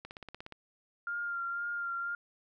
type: click train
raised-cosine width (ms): 0.3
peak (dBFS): -28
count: 9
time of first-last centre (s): 0.05-0.523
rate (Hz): 16.9
type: tone with vibrato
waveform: sine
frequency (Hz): 1396.9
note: F6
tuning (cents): 0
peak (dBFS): -33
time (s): 1.07-2.15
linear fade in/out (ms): 2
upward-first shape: sine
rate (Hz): 2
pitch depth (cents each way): 22
effects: none